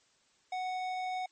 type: tone with tanh clipping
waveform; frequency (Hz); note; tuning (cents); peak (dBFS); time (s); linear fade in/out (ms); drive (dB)
triangle; 740; F#5; 0; -35; 0.52-1.26; 5; 18
effects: white hiss -69 dBFS RMS until 1.31 s + MP3 32 kbps